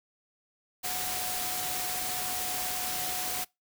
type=tone in noise; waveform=sine; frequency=733 Hz; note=F#5; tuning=16 cents flat; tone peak=-39 dBFS; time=0.83-3.45 s; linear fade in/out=20 ms; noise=white; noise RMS=-33 dBFS; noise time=0.83-3.45 s; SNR=-9 dB; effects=noise-tail reverb RT60 0.2 s tail -24 dB re dry